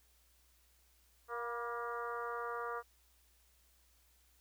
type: harmonic tone with a mistuned harmonic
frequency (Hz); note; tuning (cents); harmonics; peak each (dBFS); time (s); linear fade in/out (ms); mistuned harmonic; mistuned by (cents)
236.1; A#3; +22; 2 / 3 / 4 / 5 / 6 / 7 / 8; -43 / -48 / -47 / -42 / -46 / -56 / -56; 1.28-2.83; 50; 4; +33
effects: added 60 Hz sine -70 dBFS peak until 4.4 s + white hiss -71 dBFS RMS until 4.4 s